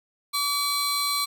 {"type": "tone pair together", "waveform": "sawtooth", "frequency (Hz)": [1144, 4077], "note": ["D6", "C8"], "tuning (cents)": [-46, -46], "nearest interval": "octave + minor seventh", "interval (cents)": 2200, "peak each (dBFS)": [-23, -23], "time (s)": [0.33, 1.26], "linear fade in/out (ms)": 20, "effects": []}